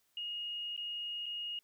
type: tone with dropouts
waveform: sine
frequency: 2866 Hz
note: F7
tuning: 44 cents sharp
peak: -37 dBFS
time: 0.17-1.59 s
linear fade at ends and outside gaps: 2 ms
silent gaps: 0.765-0.776 / 1.259-1.263 s
effects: white hiss -75 dBFS RMS until 1.63 s